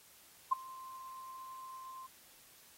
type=tone with ADSR envelope; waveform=sine; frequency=1046.5 Hz; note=C6; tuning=in tune; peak=-23 dBFS; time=0.51-2.07 s; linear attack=15 ms; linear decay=12 ms; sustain=-23 dB; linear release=12 ms; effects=white hiss -61 dBFS RMS until 2.77 s + AAC 48 kbps